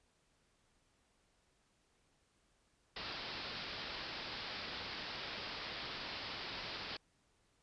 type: low-pass noise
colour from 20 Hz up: white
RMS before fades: -45 dBFS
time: 2.96-6.97 s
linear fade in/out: 5 ms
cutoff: 5100 Hz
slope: 96 dB/octave
effects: pink hiss -75 dBFS RMS until 7.62 s + resampled to 22050 Hz